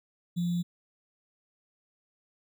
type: tone with sample-and-hold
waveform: sine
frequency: 174 Hz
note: F3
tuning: 6 cents flat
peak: -26 dBFS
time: 0.36-0.63 s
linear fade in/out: 20 ms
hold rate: 3675 Hz
effects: none